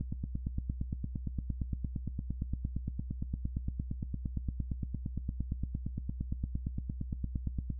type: click train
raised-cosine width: 5 ms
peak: -22 dBFS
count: 68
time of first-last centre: 0.01-7.702 s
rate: 8.71 Hz
effects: noise-tail reverb RT60 0.1 s tail -17 dB re dry + added 62 Hz sine -38 dBFS peak until 7.79 s